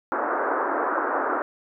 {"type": "band-pass noise", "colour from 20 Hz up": "white", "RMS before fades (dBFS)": -25, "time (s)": [0.12, 1.42], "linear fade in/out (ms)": 0, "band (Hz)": [280, 1500], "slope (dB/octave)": 48, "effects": []}